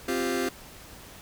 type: chord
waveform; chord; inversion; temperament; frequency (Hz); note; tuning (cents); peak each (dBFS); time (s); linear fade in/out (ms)
sawtooth; C suspended fourth; none; just; 261.6 / 348.8 / 392.4; C4 / F4 / G4; 0 / -2 / +2; -26; 0.08-0.49; 5
effects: pink hiss -47 dBFS RMS until 1.21 s